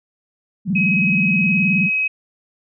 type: tone with vibrato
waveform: sine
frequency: 187.8 Hz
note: F#3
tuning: 26 cents sharp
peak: -16 dBFS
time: 0.65-1.9 s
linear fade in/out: 50 ms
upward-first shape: square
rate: 19 Hz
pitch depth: 180 cents each way
type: tone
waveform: sine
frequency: 2543 Hz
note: D#7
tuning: 37 cents sharp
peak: -16 dBFS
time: 0.75-2.08 s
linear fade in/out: 10 ms
effects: none